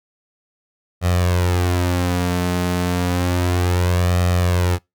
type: tone with flanger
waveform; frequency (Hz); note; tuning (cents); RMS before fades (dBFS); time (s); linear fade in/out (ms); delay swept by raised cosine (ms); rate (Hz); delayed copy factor
sawtooth; 89; F2; +33; -18; 1.01-4.79; 50; 1.6 to 4.7; 0.31; +0.6
effects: noise-tail reverb RT60 0.2 s tail -25 dB re dry